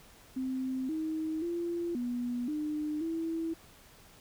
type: tone with pitch steps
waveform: sine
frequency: 260.4 / 315.7 / 342.9 / 243.4 / 302.3 / 327.4 Hz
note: C4 / D#4 / F4 / B3 / D#4 / E4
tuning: -8 / +25 / -32 / -25 / -50 / -12 cents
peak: -31 dBFS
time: 0.36-3.54 s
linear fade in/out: 10 ms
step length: 530 ms
effects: pink hiss -57 dBFS RMS until 4.2 s